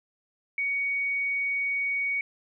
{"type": "tone", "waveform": "sine", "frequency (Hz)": 2240, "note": "C#7", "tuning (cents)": 18, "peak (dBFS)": -25, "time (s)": [0.58, 2.21], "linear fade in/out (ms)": 2, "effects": []}